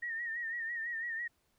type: tone with vibrato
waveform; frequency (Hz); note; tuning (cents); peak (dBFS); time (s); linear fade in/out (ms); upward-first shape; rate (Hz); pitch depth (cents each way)
sine; 1855; A#6; -9; -35; 0.02-1.28; 10; sine; 6; 65
effects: pink hiss -75 dBFS RMS until 1.58 s